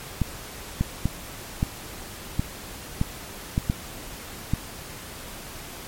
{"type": "clicks", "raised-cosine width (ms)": 5, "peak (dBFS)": -9, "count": 9, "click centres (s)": [0.217, 0.81, 1.056, 1.629, 2.395, 3.014, 3.579, 3.699, 4.536], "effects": ["pink hiss -39 dBFS RMS until 5.87 s", "MP3 64 kbps"]}